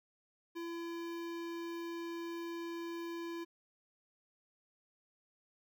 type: tone with notch filter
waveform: square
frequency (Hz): 337.7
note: E4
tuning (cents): +42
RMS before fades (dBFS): -42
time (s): 0.55-3.45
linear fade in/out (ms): 20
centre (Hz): 9500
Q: 0.66
effects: none